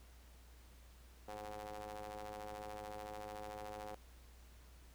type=ring-modulated tone; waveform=sawtooth; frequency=104.2 Hz; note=G#2; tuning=6 cents sharp; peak=-39 dBFS; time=1.28-3.95 s; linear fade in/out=5 ms; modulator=632 Hz; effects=added 60 Hz sine -58 dBFS peak until 4.94 s + pink hiss -66 dBFS RMS until 4.94 s